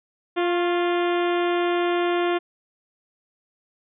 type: harmonic tone with a mistuned harmonic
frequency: 349.2 Hz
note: F4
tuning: in tune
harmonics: 1 / 2 / 3 / 4 / 5 / 6 / 7 / 8 / 9 / 10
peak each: -21 / -27 / -31 / -33 / -35 / -37 / -38 / -39 / -40 / -41 dBFS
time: 0.36-2.39 s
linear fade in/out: 20 ms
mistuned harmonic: 3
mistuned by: +41 cents
effects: none